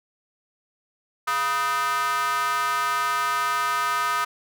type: tone with high-pass filter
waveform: square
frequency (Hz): 139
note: C#3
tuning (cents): +5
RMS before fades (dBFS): -24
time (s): 1.27-4.25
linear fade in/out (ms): 10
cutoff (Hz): 1200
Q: 4.8
effects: none